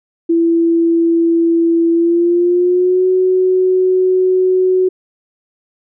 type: tone with pitch glide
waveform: sine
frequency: 334.2 to 370.8 Hz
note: E4 to F#4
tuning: +24 to +4 cents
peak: -9 dBFS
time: 0.29-4.89 s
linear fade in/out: 10 ms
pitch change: +180 cents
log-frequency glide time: 1.91-3.07 s
effects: none